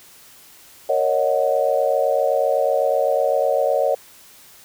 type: chord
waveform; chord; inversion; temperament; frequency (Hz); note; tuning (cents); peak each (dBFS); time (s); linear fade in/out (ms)
sine; D# minor seventh; second; equal with one note detuned; 462.7 / 554.4 / 622.3 / 740; A#4 / C#5 / D#5 / F#5; -13 / 0 / 0 / 0; -24 / -19 / -21 / -24; 0.89-3.95; 5
effects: white hiss -47 dBFS RMS until 4.64 s